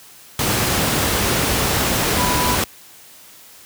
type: tone in noise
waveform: sine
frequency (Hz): 987.8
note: B5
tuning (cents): 0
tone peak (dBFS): -21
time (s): 2.18-2.55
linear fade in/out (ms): 2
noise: pink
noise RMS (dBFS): -18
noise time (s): 0.39-2.64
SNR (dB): -6
effects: white hiss -44 dBFS RMS until 3.65 s + high-pass 60 Hz 12 dB/octave